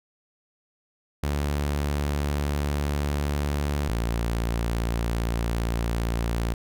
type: tone pair in turn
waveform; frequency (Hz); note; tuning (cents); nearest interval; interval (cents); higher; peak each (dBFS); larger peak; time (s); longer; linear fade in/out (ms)
sawtooth; 72.4 / 57.58; D2 / A#1; -24 / -21; major third; 397; first; -20; neither; 1.23-3.89 / 3.89-6.54; first; 5
effects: none